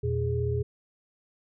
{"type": "tone cluster", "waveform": "sine", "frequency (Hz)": [84.9, 121.2, 413.8], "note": ["F2", "B2", "G#4"], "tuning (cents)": [-48, -32, -6], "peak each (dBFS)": [-30, -28, -30], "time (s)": [0.03, 0.63], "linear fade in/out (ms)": 10, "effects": []}